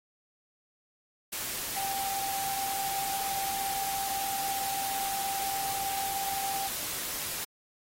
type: tone in noise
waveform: sine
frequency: 784 Hz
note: G5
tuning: in tune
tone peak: -33 dBFS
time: 1.76-6.68 s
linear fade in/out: 10 ms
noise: white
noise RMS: -35 dBFS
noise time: 1.32-7.45 s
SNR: -1 dB
effects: AAC 48 kbps